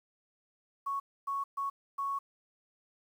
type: tone bursts at uneven times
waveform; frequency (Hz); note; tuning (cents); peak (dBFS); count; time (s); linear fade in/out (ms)
sine; 1108.7; C#6; 0; -31; 4; 0.86-1 / 1.27-1.44 / 1.57-1.7 / 1.98-2.19; 10
effects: 10-bit